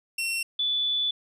sawtooth / sine tone pair in turn, 2719 / 3470 Hz, F7 / A7, -47 / -25 cents, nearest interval major third, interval 422 cents, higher second, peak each -23 dBFS, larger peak neither, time 0.18-0.43 / 0.59-1.11 s, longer second, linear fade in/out 5 ms, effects resampled to 32000 Hz

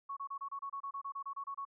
sine tone bursts, 1108.7 Hz, C#6, in tune, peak -38 dBFS, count 15, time 0.09-1.652 s, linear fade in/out 10 ms, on 78 ms, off 28 ms, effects none

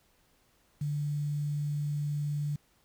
sine tone with quantisation, 146.83 Hz, D3, in tune, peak -29 dBFS, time 0.81-2.56 s, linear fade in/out 5 ms, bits 9, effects pink hiss -68 dBFS RMS until 2.84 s

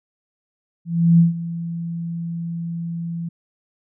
sine tone with ADSR envelope, 168.4 Hz, E3, 37 cents sharp, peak -8 dBFS, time 0.85-3.29 s, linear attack 340 ms, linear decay 140 ms, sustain -16 dB, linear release 8 ms, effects none

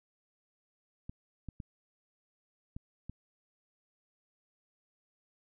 clicks, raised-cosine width 5 ms, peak -29 dBFS, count 5, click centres 1.095 / 1.487 / 1.602 / 2.765 / 3.096 s, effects none

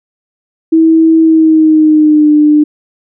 sine tone with pitch glide, 323.4 to 300 Hz, E4 to D4, -33 to +37 cents, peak -3 dBFS, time 0.72-2.64 s, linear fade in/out 10 ms, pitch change -130 cents, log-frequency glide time 1.21-2.3 s, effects none

